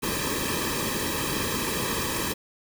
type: noise with comb filter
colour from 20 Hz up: pink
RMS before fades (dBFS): -28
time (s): 0.02-2.34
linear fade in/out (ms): 20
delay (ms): 1.4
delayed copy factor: -0.85
effects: none